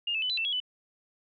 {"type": "tone with pitch steps", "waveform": "sine", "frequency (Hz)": [2829, 2623, 3004, 3997, 2670, 3324, 2997], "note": ["F7", "E7", "F#7", "B7", "E7", "G#7", "F#7"], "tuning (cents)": [22, -9, 26, 20, 22, 1, 22], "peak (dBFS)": -27, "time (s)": [0.07, 0.602], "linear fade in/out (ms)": 5, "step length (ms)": 76, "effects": []}